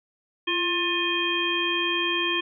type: harmonic tone with a mistuned harmonic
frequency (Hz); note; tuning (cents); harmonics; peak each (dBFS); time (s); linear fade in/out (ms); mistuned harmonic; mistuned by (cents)
355; F4; +28; 1 / 3 / 5 / 7 / 9; -29 / -31 / -31 / -28 / -27; 0.47-2.41; 10; 1; -57
effects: none